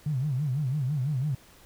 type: tone with vibrato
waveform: triangle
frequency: 138.59 Hz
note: C#3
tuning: in tune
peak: -21 dBFS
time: 0.06-1.35 s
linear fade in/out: 5 ms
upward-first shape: sine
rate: 6 Hz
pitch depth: 190 cents each way
effects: tanh soft clip ceiling -23 dBFS + pink hiss -55 dBFS RMS until 1.65 s